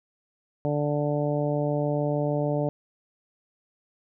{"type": "harmonic tone", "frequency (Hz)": 146.83, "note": "D3", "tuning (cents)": 0, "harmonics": [1, 2, 3, 4, 5, 6], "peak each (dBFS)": [-27, -30, -31, -28, -36, -40], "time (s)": [0.65, 2.69], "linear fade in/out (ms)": 0, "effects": []}